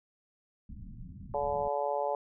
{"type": "low-pass noise", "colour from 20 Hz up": "pink", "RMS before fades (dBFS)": -45, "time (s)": [0.69, 1.68], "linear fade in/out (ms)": 5, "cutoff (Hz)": 240, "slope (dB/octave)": 48}
{"type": "harmonic tone", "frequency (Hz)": 143.6, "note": "D3", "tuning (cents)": -39, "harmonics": [3, 4, 5, 6, 7], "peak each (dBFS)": [-37, -32, -36, -34, -42], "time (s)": [1.34, 2.15], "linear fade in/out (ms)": 2}
{"effects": []}